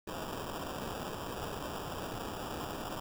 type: noise with sample-and-hold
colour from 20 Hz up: white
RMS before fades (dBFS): -40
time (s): 0.07-3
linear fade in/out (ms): 5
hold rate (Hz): 2100
effects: none